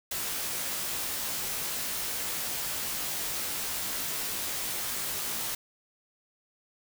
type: noise with comb filter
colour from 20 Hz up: white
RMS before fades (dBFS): -33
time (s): 0.11-5.55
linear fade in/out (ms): 5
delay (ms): 17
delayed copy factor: -0.75
effects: none